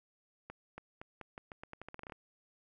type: accelerating click train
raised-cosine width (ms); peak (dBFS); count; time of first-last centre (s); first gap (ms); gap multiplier
0.5; -30; 16; 0.5-2.122; 280; 0.84
effects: none